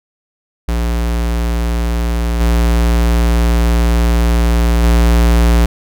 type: tone with level steps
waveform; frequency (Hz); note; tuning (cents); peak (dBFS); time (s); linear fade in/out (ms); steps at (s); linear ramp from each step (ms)
square; 58.27; A#1; 0; -14 / -10 / -8; 0.68-5.66; 5; 2.4 / 4.83; 10
effects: none